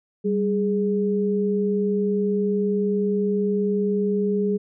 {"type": "tone pair together", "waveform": "sine", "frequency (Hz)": [196.3, 415.3], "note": ["G3", "G#4"], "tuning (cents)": [3, 0], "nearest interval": "octave + minor second", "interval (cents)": 1297, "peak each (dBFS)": -22, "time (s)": [0.24, 4.58], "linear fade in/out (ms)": 20, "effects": []}